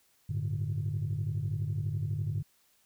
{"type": "chord", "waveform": "sine", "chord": "G suspended second", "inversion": "none", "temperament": "equal", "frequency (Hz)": [98, 110, 146.83], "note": ["G2", "A2", "D3"], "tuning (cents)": [0, 0, 0], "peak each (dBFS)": -33, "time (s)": [0.29, 2.43], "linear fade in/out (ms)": 10, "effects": ["tanh soft clip ceiling -24 dBFS", "white hiss -68 dBFS RMS until 2.85 s"]}